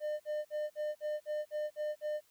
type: tone bursts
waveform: triangle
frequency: 603 Hz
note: D5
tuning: 46 cents sharp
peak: -31 dBFS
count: 9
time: 0-2.208 s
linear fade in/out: 50 ms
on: 200 ms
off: 51 ms
effects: white hiss -69 dBFS RMS until 2.3 s